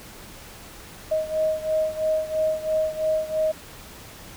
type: beating tone pair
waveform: sine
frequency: 626 / 629 Hz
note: D#5 / D#5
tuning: +10 / +19 cents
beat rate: 3 Hz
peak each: -23 / -26 dBFS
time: 1.11-3.52 s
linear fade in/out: 10 ms
effects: pink hiss -43 dBFS RMS until 4.36 s